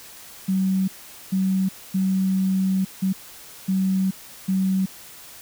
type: tone bursts at uneven times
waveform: sine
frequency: 190 Hz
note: F#3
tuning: 46 cents sharp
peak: -18 dBFS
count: 6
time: 0.48-0.88 / 1.32-1.69 / 1.94-2.85 / 3.02-3.13 / 3.68-4.11 / 4.48-4.86 s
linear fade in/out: 10 ms
effects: white hiss -43 dBFS RMS until 5.41 s